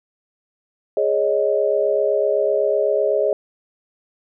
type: chord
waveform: sine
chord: Ab suspended fourth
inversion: none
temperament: equal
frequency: 415.3 / 554.4 / 622.3 Hz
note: Ab4 / Db5 / Eb5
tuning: 0 / 0 / 0 cents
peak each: -20 dBFS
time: 0.97-3.33 s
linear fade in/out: 2 ms
effects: none